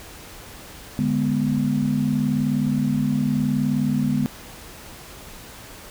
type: chord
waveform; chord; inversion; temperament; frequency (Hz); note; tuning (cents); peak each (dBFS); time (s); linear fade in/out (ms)
sine; G# diminished; second; equal; 146.83 / 207.7 / 246.9; D3 / G#3 / B3; 0 / 0 / 0; -24 / -23 / -22; 0.99-4.26; 0
effects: pink hiss -41 dBFS RMS until 5.9 s